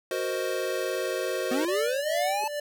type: chord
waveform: square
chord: C half-diminished seventh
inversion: second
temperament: equal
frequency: 370 / 466.2 / 523.3 / 622.3 Hz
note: Gb4 / Bb4 / C5 / Eb5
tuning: 0 / 0 / 0 / 0 cents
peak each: -33 / -35 / -32 / -35 dBFS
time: 0.11-1.65 s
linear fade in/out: 2 ms
type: linear sweep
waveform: square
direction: up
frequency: 238.5 to 884 Hz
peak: -27 dBFS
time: 1.51-2.48 s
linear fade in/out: 5 ms
type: tone with tremolo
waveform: square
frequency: 587.3 Hz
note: D5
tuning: in tune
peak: -27 dBFS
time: 1.68-2.6 s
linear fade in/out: 5 ms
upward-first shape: sine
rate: 2.3 Hz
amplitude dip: 70%
type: tone with exponential growth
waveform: sine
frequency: 405.6 Hz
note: G#4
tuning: 41 cents flat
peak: -33 dBFS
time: 2.36-2.44 s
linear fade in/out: 1 ms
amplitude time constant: 16 ms
effects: none